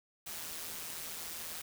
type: noise with amplitude modulation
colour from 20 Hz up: white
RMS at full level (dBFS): -40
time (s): 0.26-1.62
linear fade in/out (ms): 10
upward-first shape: sine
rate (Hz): 164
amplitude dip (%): 60
effects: none